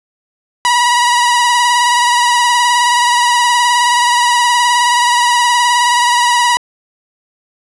sawtooth tone with vibrato, 967 Hz, B5, 37 cents flat, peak -5 dBFS, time 0.65-6.57 s, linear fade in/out 0 ms, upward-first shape triangle, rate 19 Hz, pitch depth 42 cents each way, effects resampled to 24000 Hz + 7-bit

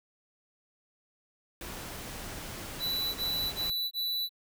pink noise, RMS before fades -41 dBFS, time 1.61-3.7 s, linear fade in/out 2 ms
square tone bursts, 3963 Hz, B7, 5 cents sharp, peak -30 dBFS, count 4, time 2.79-4.293 s, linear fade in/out 50 ms, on 360 ms, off 21 ms
effects none

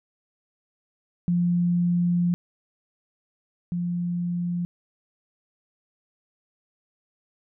sine tone pair in turn, 174.7 / 174.7 Hz, F3 / F3, +1 / +1 cents, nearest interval unison, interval 0 cents, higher neither, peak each -19 / -24 dBFS, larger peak first, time 1.28-2.34 / 3.72-4.65 s, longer first, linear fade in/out 0 ms, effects none

